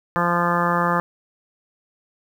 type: harmonic tone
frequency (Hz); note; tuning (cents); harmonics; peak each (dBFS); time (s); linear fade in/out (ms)
173.3; F3; -13; 1 / 2 / 3 / 4 / 5 / 6 / 7 / 8 / 9 / 10; -24 / -30 / -26 / -30 / -26 / -25 / -23 / -31 / -31 / -29; 0.16-1; 0
effects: 8-bit